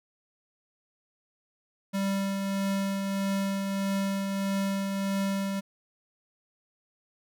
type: tone with tremolo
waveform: square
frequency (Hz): 196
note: G3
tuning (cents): 0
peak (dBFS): -26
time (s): 1.93-5.61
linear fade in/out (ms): 20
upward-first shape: triangle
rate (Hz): 1.6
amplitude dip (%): 35
effects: none